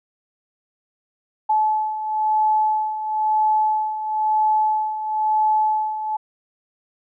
sine beating tone pair, 861 / 862 Hz, A5 / A5, -38 / -36 cents, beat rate 1 Hz, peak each -24 / -18 dBFS, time 1.49-6.17 s, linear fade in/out 10 ms, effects none

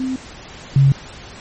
sine tone pair in turn, 260 / 137.47 Hz, C4 / C#3, -11 / -14 cents, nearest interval major seventh, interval 1103 cents, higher first, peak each -19 / -8 dBFS, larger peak second, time 0-0.16 / 0.76-0.92 s, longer neither, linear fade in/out 2 ms, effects pink hiss -37 dBFS RMS until 1.4 s + MP3 32 kbps

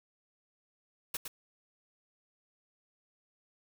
white noise with echo, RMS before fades -35 dBFS, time 1.14-1.17 s, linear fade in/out 5 ms, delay 110 ms, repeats 1, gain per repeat -6 dB, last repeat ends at 1.28 s, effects none

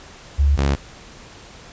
sine / sawtooth tone pair in turn, 70.8 / 69.66 Hz, C#2 / C#2, +37 / +9 cents, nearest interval unison, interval 28 cents, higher first, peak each -12 dBFS, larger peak neither, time 0.38-0.57 / 0.57-0.76 s, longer neither, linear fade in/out 20 ms, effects pink hiss -42 dBFS RMS until 1.72 s + resampled to 16000 Hz

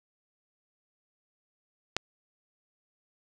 click, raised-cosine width 0.2 ms, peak -9 dBFS, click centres 1.966 s, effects none

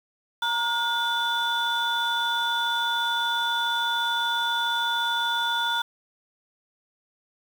sine tone cluster, 934 / 1435 / 3487 Hz, A#5 / F6 / A7, +3 / +47 / -16 cents, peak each -26 dBFS, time 0.42-5.82 s, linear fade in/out 5 ms, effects tanh soft clip ceiling -17 dBFS + 7-bit

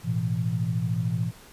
sine chord, A suspended second, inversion none, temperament equal with one note detuned, 110 / 123.47 / 167.4 Hz, A2 / B2 / E3, 0 / 0 / +27 cents, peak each -28 dBFS, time 0.03-1.32 s, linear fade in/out 50 ms, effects pink hiss -50 dBFS RMS until 1.52 s + resampled to 32000 Hz

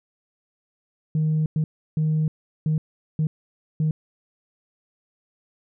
sine tone bursts at uneven times, 155.56 Hz, D#3, in tune, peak -17 dBFS, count 6, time 1.15-1.46 / 1.56-1.64 / 1.97-2.28 / 2.66-2.78 / 3.19-3.27 / 3.8-3.91 s, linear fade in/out 2 ms, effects tanh soft clip ceiling -16 dBFS

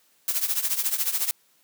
blue noise with tremolo, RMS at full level -22 dBFS, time 0.28-1.31 s, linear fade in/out 0 ms, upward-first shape triangle, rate 14 Hz, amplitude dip 85%, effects white hiss -63 dBFS RMS until 1.63 s + high-pass 150 Hz 12 dB/octave

